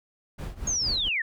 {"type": "noise with tremolo", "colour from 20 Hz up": "brown", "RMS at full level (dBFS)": -31, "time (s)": [0.38, 1.09], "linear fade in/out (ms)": 10, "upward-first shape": "triangle", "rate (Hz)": 4.3, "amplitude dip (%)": 90}
{"type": "linear sweep", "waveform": "sine", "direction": "down", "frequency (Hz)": [6645, 1723], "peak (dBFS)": -24, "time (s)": [0.67, 1.22], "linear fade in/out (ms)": 5}
{"effects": []}